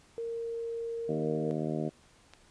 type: tone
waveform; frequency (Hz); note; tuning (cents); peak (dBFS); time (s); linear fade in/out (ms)
sine; 462.2; A#4; -15; -33; 0.18-1.51; 0
type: harmonic tone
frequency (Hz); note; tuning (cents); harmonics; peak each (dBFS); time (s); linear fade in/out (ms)
77.78; D#2; 0; 2 / 3 / 4 / 5 / 6 / 7 / 8 / 9; -35 / -36 / -37 / -38 / -43 / -43 / -40 / -46; 1.08-1.9; 20
type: click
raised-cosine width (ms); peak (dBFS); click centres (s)
0.2; -31; 2.336
effects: pink hiss -61 dBFS RMS until 2.5 s + resampled to 22050 Hz